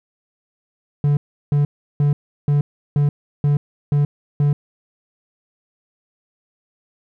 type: tone bursts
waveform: triangle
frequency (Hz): 144.9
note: D3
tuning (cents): -23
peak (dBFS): -11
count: 8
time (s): 1.04-4.53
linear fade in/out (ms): 2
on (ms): 130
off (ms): 350
effects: none